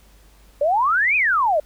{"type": "exponential two-way sweep", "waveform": "sine", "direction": "up then down", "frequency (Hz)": [553, 2563, 572], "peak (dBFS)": -15, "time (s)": [0.61, 1.6], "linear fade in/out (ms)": 5, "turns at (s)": 1.16, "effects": ["added 50 Hz sine -49 dBFS peak until 1.65 s", "pink hiss -55 dBFS RMS until 1.65 s"]}